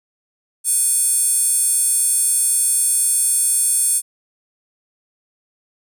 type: tone with high-pass filter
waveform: square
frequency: 493.9 Hz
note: B4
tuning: in tune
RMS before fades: -17 dBFS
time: 0.64-4.02 s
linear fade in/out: 50 ms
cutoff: 9100 Hz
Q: 9
effects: none